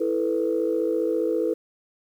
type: chord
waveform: sine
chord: E suspended fourth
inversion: none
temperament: just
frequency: 329.6 / 439.5 / 494.4 Hz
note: E4 / A4 / B4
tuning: 0 / -2 / +2 cents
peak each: -25 dBFS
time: 0-1.54 s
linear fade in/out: 10 ms
effects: tanh soft clip ceiling -12 dBFS + 9-bit